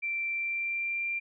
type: tone with pitch glide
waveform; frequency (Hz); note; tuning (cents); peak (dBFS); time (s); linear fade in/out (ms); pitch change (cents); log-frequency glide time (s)
sine; 2349 to 2374; D7 to D7; 0 to +18; -29; 0.02-1.2; 20; +18; 0.3-1.05
effects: none